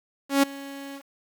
sawtooth tone with ADSR envelope, 277.2 Hz, C#4, in tune, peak -11 dBFS, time 0.29-1.03 s, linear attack 140 ms, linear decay 9 ms, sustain -21 dB, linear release 80 ms, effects 8-bit

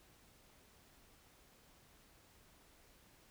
silence, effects pink hiss -66 dBFS RMS until 3.3 s

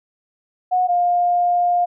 sine tone pair in turn, 731 / 706.1 Hz, F#5 / F5, -21 / +19 cents, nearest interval minor second, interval 60 cents, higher first, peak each -14 dBFS, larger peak neither, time 0.71-0.88 / 0.88-1.86 s, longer second, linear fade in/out 20 ms, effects none

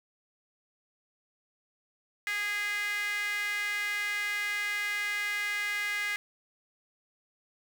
sawtooth tone with high-pass filter, 411.9 Hz, G#4, 14 cents flat, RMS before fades -32 dBFS, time 2.27-6.16 s, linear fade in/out 0 ms, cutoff 1900 Hz, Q 8.5, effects none

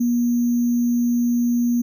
sine tone with sample-and-hold, 239.8 Hz, A#3, 49 cents sharp, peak -16 dBFS, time 0-1.82 s, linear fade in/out 10 ms, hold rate 6300 Hz, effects none

